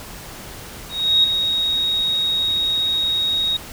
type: tone with ADSR envelope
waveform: sine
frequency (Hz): 3768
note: A#7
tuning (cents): +18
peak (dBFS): -10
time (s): 0.89-3.57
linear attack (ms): 350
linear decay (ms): 4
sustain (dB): -7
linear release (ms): 7
effects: pink hiss -36 dBFS RMS until 3.72 s